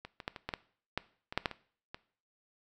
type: clicks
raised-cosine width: 0.3 ms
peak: -27 / -27 / -18 / -26 / -19 / -18 / -15 / -25 / -12 / -13 / -25 / -25 dBFS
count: 12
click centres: 0.05 / 0.202 / 0.279 / 0.362 / 0.49 / 0.538 / 0.976 / 1.325 / 1.376 / 1.458 / 1.513 / 1.945 s
effects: noise-tail reverb RT60 0.5 s tail -19 dB re dry